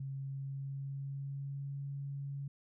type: tone with pitch glide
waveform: sine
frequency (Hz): 136.1 to 139.68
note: C#3 to C#3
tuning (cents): -31 to +14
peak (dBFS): -38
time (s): 0-2.48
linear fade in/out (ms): 5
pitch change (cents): +45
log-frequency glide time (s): 0.12-1.8
effects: none